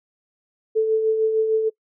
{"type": "tone with tremolo", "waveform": "sine", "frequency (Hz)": 440, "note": "A4", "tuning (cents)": 0, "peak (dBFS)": -14, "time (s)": [0.75, 1.7], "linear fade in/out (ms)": 20, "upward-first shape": "triangle", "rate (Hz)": 6.6, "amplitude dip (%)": 50, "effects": ["noise-tail reverb RT60 0.1 s tail -23 dB re dry"]}